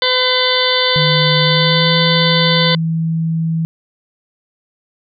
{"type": "harmonic tone", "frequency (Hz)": 507, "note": "B4", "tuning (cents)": 45, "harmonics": [1, 2, 3, 4, 6, 7, 8, 9], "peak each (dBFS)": [-18, -21, -23, -20, -21, -17, -22, -21], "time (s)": [0.02, 2.75], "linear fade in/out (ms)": 2}
{"type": "tone with pitch glide", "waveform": "sine", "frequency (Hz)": [153, 163.04], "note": ["D#3", "E3"], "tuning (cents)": [-29, -19], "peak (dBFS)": -14, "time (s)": [0.96, 3.65], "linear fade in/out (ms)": 0, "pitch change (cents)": 110, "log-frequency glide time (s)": [1.42, 1.95]}
{"effects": []}